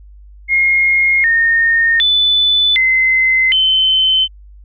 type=tone with pitch steps; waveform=sine; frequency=2144 / 1836 / 3494 / 2057 / 3066 Hz; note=C7 / A#6 / A7 / C7 / G7; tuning=+42 / -27 / -13 / -30 / -39 cents; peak=-9 dBFS; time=0.48-4.28 s; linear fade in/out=50 ms; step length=760 ms; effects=added 50 Hz sine -36 dBFS peak until 4.64 s